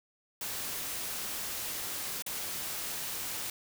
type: noise with dropouts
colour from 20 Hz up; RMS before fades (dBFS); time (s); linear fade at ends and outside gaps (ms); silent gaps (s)
white; -37; 0.41-3.5; 2; 2.223-2.263
effects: none